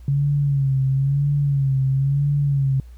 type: tone with vibrato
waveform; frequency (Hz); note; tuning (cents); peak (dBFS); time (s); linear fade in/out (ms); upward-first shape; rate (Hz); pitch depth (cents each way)
sine; 138.59; C#3; 0; -16; 0.08-2.8; 2; sine; 1; 66
effects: added 60 Hz sine -38 dBFS peak until 2.97 s + pink hiss -60 dBFS RMS until 2.97 s